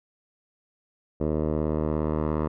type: tone with low-pass filter sweep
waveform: 10% pulse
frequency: 77.1 Hz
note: D#2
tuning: 15 cents flat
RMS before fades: -26 dBFS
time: 1.2-2.48 s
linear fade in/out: 10 ms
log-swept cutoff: 580 to 980 Hz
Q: 1.6
effects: none